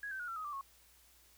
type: tone with pitch steps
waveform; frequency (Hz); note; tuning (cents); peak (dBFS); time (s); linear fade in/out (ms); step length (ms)
sine; 1661.2 / 1550 / 1446.2 / 1349.3 / 1259 / 1174.6 / 1096; G#6 / G6 / F#6 / E6 / D#6 / D6 / C#6; 0 / -20 / -40 / +40 / +20 / 0 / -20; -39; 0.03-0.611; 2; 83
effects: added 60 Hz sine -70 dBFS peak until 1.37 s + white hiss -65 dBFS RMS until 1.37 s